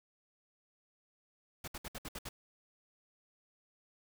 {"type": "noise bursts", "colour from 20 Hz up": "pink", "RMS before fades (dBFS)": -43, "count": 7, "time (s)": [1.64, 2.29], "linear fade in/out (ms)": 5, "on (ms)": 38, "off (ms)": 64, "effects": []}